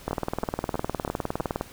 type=two click trains; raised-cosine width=1 ms; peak=-14 / -12 dBFS; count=5 / 31; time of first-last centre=0.11-1.4 / 0.08-1.611 s; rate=3.1 / 19.6 Hz; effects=pink hiss -47 dBFS RMS until 1.72 s